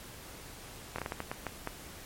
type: slowing click train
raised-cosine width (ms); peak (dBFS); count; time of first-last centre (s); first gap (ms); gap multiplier
0.5; -19; 9; 0.96-1.674; 24; 1.36
effects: pink hiss -48 dBFS RMS until 2.05 s + MP3 64 kbps